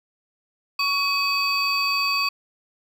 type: tone cluster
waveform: triangle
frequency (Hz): 1120 / 2544 / 4593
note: C#6 / D#7 / D8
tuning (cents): +18 / +38 / -39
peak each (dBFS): -23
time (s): 0.79-2.29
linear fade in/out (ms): 5
effects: none